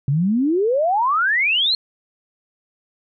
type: exponential sweep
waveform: sine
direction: up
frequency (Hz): 131.4 to 4303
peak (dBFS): -15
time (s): 0.08-1.75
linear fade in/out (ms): 2
effects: none